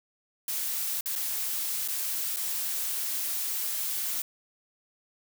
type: noise with dropouts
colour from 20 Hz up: blue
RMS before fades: -31 dBFS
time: 0.48-4.22 s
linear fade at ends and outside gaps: 2 ms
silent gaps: 1.009-1.058 / 1.154-1.159 / 1.878-1.884 / 2.362-2.368 s
effects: none